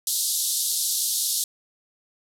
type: band-pass noise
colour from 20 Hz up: white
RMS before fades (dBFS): -25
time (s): 0.07-1.44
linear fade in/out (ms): 2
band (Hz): 3600 to 13000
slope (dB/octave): 48
effects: none